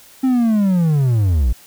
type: linear sweep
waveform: triangle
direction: down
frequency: 266.7 to 51.91 Hz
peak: -10 dBFS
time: 0.23-1.53 s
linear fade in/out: 10 ms
effects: white hiss -45 dBFS RMS until 1.66 s